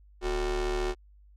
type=ring-modulated tone; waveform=45% pulse; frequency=201.5 Hz; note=G3; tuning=48 cents sharp; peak=-24 dBFS; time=0.21-0.95 s; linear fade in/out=50 ms; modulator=164 Hz; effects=added 50 Hz sine -53 dBFS peak until 1.36 s + low-pass 7000 Hz 12 dB/octave